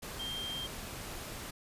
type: tone in noise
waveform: sine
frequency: 3180 Hz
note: G7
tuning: 24 cents sharp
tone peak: -37 dBFS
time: 0.19-0.67 s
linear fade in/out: 10 ms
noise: pink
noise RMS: -43 dBFS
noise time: 0.02-1.51 s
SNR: +3 dB
effects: resampled to 32000 Hz